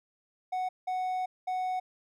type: tone bursts at uneven times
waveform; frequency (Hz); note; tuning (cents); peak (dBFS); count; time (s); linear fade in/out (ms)
triangle; 740; F#5; 0; -27; 3; 0.52-0.69 / 0.87-1.26 / 1.47-1.8; 10
effects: none